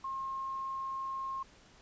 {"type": "tone", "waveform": "sine", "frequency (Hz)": 1071, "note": "C6", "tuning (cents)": 40, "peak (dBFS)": -35, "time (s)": [0.04, 1.43], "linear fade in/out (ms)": 5, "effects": ["pink hiss -60 dBFS RMS until 1.81 s", "resampled to 16000 Hz"]}